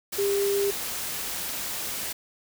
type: tone in noise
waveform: sine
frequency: 400.3 Hz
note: G4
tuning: 36 cents sharp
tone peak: -22 dBFS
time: 0.18-0.71 s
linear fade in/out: 10 ms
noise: white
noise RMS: -32 dBFS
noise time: 0.12-2.13 s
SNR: +7 dB
effects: none